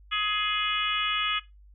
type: harmonic tone with a mistuned harmonic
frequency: 420 Hz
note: G#4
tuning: 19 cents sharp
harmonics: 3 / 4 / 5 / 6 / 7 / 8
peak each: -30 / -35 / -34 / -33 / -31 / -33 dBFS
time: 0.11-1.4 s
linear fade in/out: 20 ms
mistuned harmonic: 6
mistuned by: -16 cents
effects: noise-tail reverb RT60 0.2 s tail -17 dB re dry + added 50 Hz sine -50 dBFS peak until 1.74 s